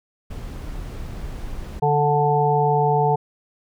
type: noise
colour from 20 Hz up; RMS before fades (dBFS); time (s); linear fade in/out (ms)
brown; -31; 0.3-1.8; 10
type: harmonic tone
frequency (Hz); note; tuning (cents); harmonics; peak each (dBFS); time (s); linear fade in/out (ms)
146.83; D3; 0; 1 / 3 / 5 / 6; -21 / -21 / -21 / -21; 1.82-3.16; 10
effects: none